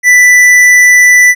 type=tone with tanh clipping; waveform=sine; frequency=1981 Hz; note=B6; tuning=5 cents sharp; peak=-3 dBFS; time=0.03-1.35 s; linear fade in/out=50 ms; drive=12 dB; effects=none